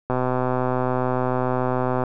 click train, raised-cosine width 1 ms, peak -9 dBFS, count 247, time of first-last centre 0.1-2.037 s, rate 127 Hz, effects none

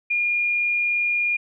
sine tone, 2421 Hz, D#7, 48 cents flat, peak -19 dBFS, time 0.1-1.37 s, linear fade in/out 10 ms, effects none

